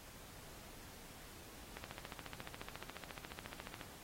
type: click train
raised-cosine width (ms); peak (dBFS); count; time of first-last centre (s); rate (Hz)
0.3; -29; 30; 1.77-3.812; 14.2
effects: pink hiss -56 dBFS RMS until 4.03 s + AAC 48 kbps